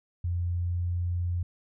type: tone with pitch glide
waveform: sine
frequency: 87.31 to 87.82 Hz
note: F2 to F2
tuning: 0 to +10 cents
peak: -26 dBFS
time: 0.24-1.43 s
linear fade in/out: 5 ms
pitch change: +10 cents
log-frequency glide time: 0.49-0.83 s
effects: none